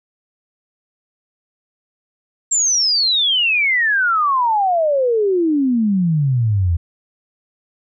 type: exponential sweep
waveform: sine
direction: down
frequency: 7510 to 80.8 Hz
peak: -13 dBFS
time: 2.51-6.77 s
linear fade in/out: 10 ms
effects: none